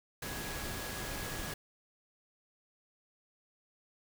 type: tone in noise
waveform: sine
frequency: 1667 Hz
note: G#6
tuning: 6 cents sharp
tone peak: -48 dBFS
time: 0.22-1.54 s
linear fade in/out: 5 ms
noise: pink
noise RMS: -40 dBFS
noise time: 0.22-1.54 s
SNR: -11 dB
effects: none